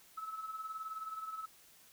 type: tone with tremolo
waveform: sine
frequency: 1300 Hz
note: E6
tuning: 24 cents flat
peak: -37 dBFS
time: 0.17-1.46 s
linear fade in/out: 10 ms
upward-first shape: sine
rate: 19 Hz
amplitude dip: 65%
effects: tanh soft clip ceiling -33 dBFS + white hiss -62 dBFS RMS until 1.92 s